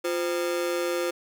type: ring-modulated tone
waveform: 45% pulse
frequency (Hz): 434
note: A4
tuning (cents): -24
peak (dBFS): -22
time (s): 0.04-1.11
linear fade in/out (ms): 10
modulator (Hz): 82.8
effects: none